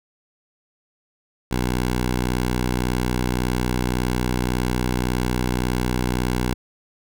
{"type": "tone", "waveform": "10% pulse", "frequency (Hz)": 61.8, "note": "B1", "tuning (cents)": 2, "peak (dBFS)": -12, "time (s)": [1.51, 6.54], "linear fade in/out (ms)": 5, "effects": []}